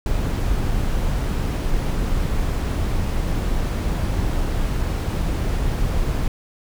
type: noise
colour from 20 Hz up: brown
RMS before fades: -21 dBFS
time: 0.06-6.28 s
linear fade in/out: 2 ms
effects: none